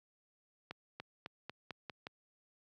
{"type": "accelerating click train", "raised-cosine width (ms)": 0.3, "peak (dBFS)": -27, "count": 7, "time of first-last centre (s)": [0.71, 2.069], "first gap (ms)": 290, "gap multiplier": 0.9, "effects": ["high-pass 100 Hz 12 dB/octave"]}